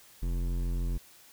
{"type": "tone with hard clipping", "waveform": "sine", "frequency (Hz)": 43.65, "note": "F1", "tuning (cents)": 0, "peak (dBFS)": -30, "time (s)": [0.22, 0.98], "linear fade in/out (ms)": 10, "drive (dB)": 14, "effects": ["white hiss -56 dBFS RMS until 1.32 s"]}